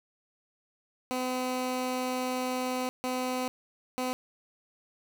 15% pulse tone bursts at uneven times, 254.2 Hz, C4, 50 cents flat, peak -23 dBFS, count 3, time 1.11-2.89 / 3.04-3.48 / 3.98-4.13 s, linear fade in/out 0 ms, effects none

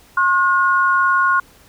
sine tone pair together, 1077.5 / 1440 Hz, C#6 / F#6, -49 / -47 cents, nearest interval perfect fourth, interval 502 cents, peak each -15 dBFS, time 0.17-1.4 s, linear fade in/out 5 ms, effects pink hiss -49 dBFS RMS until 1.68 s

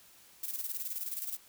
violet noise with tremolo, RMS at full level -36 dBFS, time 0.43-1.37 s, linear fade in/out 5 ms, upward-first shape square, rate 19 Hz, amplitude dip 60%, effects white hiss -59 dBFS RMS until 1.48 s

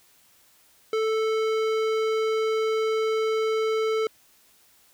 sine tone with tanh clipping, 440 Hz, A4, in tune, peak -24 dBFS, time 0.93-4.07 s, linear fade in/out 2 ms, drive 18 dB, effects white hiss -59 dBFS RMS until 4.93 s

